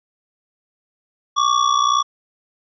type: ring-modulated tone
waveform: square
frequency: 1140 Hz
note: C#6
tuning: 48 cents sharp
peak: -12 dBFS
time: 1.36-2.03 s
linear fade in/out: 20 ms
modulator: 30.7 Hz
effects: resampled to 16000 Hz